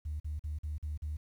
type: tone bursts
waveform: sine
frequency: 75.6 Hz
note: D#2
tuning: 49 cents flat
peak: -33 dBFS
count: 6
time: 0.05-1.17 s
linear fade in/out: 10 ms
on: 150 ms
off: 44 ms
effects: tanh soft clip ceiling -30 dBFS + 11-bit